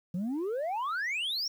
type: exponential sweep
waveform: sine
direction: up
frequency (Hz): 168.1 to 5680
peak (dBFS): -27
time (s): 0.14-1.48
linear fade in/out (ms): 5
effects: tanh soft clip ceiling -29 dBFS + 10-bit